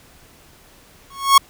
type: tone with exponential growth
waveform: 45% pulse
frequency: 1100 Hz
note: C#6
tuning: 14 cents flat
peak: -4 dBFS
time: 1.1-1.38 s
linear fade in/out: 5 ms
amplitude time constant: 59 ms
effects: pink hiss -49 dBFS RMS until 1.49 s